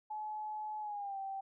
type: tone with pitch glide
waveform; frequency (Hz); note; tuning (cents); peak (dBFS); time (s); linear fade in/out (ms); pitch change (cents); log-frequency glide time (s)
sine; 854 to 778.6; G#5 to G5; +48 to -12; -38; 0.1-1.41; 10; -160; 0.8-1.18
effects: none